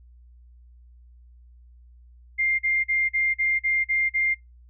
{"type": "tone bursts", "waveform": "sine", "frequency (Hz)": 2107, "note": "C7", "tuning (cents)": 12, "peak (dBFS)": -20, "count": 8, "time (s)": [2.38, 4.347], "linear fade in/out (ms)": 20, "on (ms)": 210, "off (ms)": 41, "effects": ["noise-tail reverb RT60 0.2 s tail -25 dB re dry", "added 60 Hz sine -48 dBFS peak until 4.69 s"]}